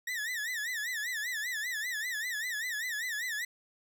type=tone with vibrato; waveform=40% pulse; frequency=1845 Hz; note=A#6; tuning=18 cents flat; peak=-32 dBFS; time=0.07-3.45 s; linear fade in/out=5 ms; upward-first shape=sine; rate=5.1 Hz; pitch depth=160 cents each way; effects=none